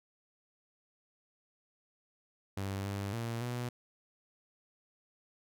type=tone with pitch steps; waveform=sawtooth; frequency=97.8 / 99.7 / 116.1 / 122 Hz; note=G2 / G2 / A#2 / B2; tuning=-4 / +30 / -7 / -21 cents; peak=-31 dBFS; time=2.57-3.69 s; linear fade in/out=5 ms; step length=280 ms; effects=none